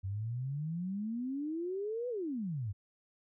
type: exponential two-way sweep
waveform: sine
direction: up then down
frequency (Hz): 93.2 to 504 to 93.2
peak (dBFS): -34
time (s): 0.03-2.73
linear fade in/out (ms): 20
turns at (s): 2.09
effects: none